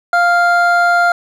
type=tone pair together; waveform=triangle; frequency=698.5 / 1397 Hz; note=F5 / F6; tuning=0 / 0 cents; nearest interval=octave; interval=1200 cents; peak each=-10 dBFS; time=0.13-1.12 s; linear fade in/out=2 ms; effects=none